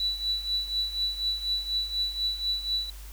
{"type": "tone with tremolo", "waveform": "sine", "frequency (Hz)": 3951, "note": "B7", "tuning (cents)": 0, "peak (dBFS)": -23, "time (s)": [0, 2.9], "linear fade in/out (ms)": 2, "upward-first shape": "triangle", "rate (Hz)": 4.1, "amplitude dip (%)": 80, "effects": ["added 50 Hz sine -40 dBFS peak until 3.12 s", "white hiss -50 dBFS RMS until 3.12 s"]}